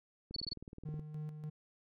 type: click train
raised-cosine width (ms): 3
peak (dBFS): -35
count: 14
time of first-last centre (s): 0.31-0.994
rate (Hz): 19
type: tone bursts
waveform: sine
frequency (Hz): 4434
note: C#8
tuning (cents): 0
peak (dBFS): -36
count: 5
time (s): 0.34-0.534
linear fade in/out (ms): 5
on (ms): 22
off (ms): 21
type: tone with tremolo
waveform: triangle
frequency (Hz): 152.5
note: D#3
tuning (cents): -34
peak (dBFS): -37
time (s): 0.85-1.5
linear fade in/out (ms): 10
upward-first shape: square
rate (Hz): 3.4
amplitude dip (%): 50
effects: none